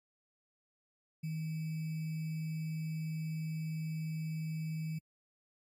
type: tone with sample-and-hold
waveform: sine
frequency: 158.5 Hz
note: D#3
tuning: 32 cents sharp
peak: -35 dBFS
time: 1.23-4.99 s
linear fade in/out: 10 ms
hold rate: 2450 Hz
effects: AAC 64 kbps